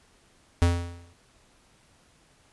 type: tone with exponential decay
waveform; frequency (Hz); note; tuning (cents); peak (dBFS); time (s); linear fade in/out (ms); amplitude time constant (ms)
square; 86.5; F2; -16; -16; 0.62-1.13; 0; 110
effects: pink hiss -61 dBFS RMS until 2.52 s + resampled to 24000 Hz